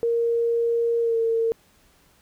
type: tone with pitch glide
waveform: sine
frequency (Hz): 466.2 to 455.3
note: A#4 to A#4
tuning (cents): 0 to -41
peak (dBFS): -19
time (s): 0.03-1.52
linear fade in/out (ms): 0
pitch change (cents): -41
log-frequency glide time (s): 1.01-1.17
effects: pink hiss -59 dBFS RMS until 2.21 s